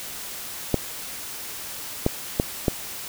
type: clicks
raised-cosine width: 2 ms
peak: -5 dBFS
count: 4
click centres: 0.743 / 2.064 / 2.399 / 2.682 s
effects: white hiss -35 dBFS RMS until 3.08 s